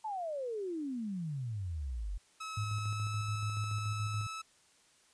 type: exponential sweep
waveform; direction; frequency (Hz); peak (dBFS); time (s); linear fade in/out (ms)
sine; down; 900 to 43.83; -35; 0.04-2.18; 10
type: tone with pitch glide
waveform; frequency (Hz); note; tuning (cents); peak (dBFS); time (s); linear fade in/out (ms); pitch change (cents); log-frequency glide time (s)
sawtooth; 1290 to 1303.5; E6 to E6; -38 to -20; -36; 2.4-4.42; 10; +18; 2.73-3.09
type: tone with tremolo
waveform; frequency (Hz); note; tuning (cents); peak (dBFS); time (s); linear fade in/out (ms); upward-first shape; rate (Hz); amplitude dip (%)
sine; 105.7; G#2; +31; -32; 2.57-4.27; 5; square; 7; 35
effects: white hiss -66 dBFS RMS until 5.13 s + resampled to 22050 Hz